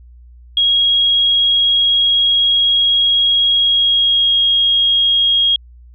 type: tone with pitch glide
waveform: sine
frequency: 3292 to 3269 Hz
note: G#7 to G#7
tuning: -16 to -28 cents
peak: -10 dBFS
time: 0.57-5.56 s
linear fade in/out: 2 ms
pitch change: -12 cents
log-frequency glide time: 3.55-4.37 s
effects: added 60 Hz sine -38 dBFS peak until 5.94 s